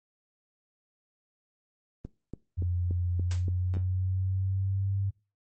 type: click train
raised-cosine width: 3 ms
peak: -24 dBFS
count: 7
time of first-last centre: 2.05-3.769 s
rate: 3.49 Hz
type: tone with pitch glide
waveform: sine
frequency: 88.5 to 98.2 Hz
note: F2 to G2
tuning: +23 to +4 cents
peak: -26 dBFS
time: 2.57-5.11 s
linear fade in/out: 20 ms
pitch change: +181 cents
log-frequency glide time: 3.18-4.97 s
type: noise with exponential decay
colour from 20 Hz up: white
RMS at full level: -34 dBFS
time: 3.31-3.49 s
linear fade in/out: 1 ms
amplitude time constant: 37 ms
effects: noise-tail reverb RT60 0.3 s tail -23 dB re dry + Opus 24 kbps